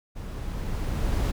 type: noise with level ramp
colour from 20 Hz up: brown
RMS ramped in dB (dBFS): -36 to -23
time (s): 0.15-1.32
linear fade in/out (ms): 20
effects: none